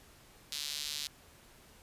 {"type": "tone with high-pass filter", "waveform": "sawtooth", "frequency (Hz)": 146.9, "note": "D3", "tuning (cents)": 1, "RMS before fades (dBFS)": -39, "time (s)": [0.52, 1.07], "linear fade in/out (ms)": 2, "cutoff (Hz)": 4000, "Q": 2.1, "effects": ["pink hiss -59 dBFS RMS until 1.82 s", "resampled to 32000 Hz"]}